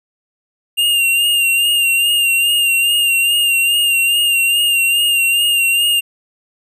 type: tone with vibrato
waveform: square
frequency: 2794 Hz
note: F7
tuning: in tune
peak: -12 dBFS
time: 0.77-6.01 s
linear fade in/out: 20 ms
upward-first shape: sine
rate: 2.4 Hz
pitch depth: 38 cents each way
effects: none